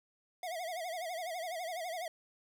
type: tone with vibrato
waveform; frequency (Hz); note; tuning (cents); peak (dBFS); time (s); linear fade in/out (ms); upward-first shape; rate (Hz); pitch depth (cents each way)
square; 687; F5; -29; -38; 0.43-2.08; 2; sine; 12; 130
effects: none